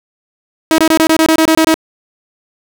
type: tone bursts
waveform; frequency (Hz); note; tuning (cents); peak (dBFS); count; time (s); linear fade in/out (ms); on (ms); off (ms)
sawtooth; 320; D#4; +49; -3; 11; 0.71-1.742; 0; 72; 24
effects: none